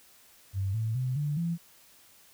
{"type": "tone with pitch steps", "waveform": "sine", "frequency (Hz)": [97, 111.42, 127.99, 147.02, 168.89], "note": ["G2", "A2", "C3", "D3", "E3"], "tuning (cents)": [-18, 22, -38, 2, 42], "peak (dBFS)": -27, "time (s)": [0.53, 1.58], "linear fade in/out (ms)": 50, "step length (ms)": 210, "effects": ["white hiss -58 dBFS RMS until 2.33 s"]}